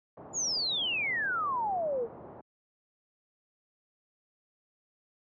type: low-pass noise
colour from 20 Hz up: white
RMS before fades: -47 dBFS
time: 0.17-2.41 s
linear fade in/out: 2 ms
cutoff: 870 Hz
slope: 24 dB/octave
type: exponential sweep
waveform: sine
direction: down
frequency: 7040 to 439.5 Hz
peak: -28 dBFS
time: 0.33-2.08 s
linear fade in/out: 50 ms
effects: high-pass 100 Hz 12 dB/octave